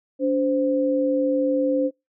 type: tone pair together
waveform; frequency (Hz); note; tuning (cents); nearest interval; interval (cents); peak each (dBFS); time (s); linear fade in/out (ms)
sine; 286.6 / 519; D4 / C5; -42 / -14; minor seventh; 1028; -21 / -21; 0.19-1.91; 50
effects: noise-tail reverb RT60 0.2 s tail -23 dB re dry